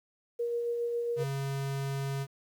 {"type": "tone with tremolo", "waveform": "sine", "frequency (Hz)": 473, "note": "A#4", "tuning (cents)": 25, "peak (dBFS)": -28, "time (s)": [0.39, 1.24], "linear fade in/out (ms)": 10, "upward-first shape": "sine", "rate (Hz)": 7.3, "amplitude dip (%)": 25}
{"type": "tone", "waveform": "square", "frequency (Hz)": 137.5, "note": "C#3", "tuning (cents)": -14, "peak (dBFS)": -32, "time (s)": [1.16, 2.27], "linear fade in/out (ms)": 50}
{"effects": ["10-bit"]}